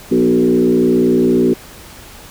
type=tone with frequency modulation; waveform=sine; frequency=312.4 Hz; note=D#4; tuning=7 cents sharp; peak=-9 dBFS; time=0.11-1.54 s; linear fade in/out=10 ms; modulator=59.9 Hz; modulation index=1.8; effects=pink hiss -37 dBFS RMS until 2.3 s